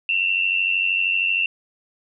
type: tone pair together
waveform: sine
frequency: 2694 / 2787 Hz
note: E7 / F7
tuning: +37 / -4 cents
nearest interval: minor second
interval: 59 cents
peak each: -19 / -24 dBFS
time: 0.09-1.46 s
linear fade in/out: 2 ms
effects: none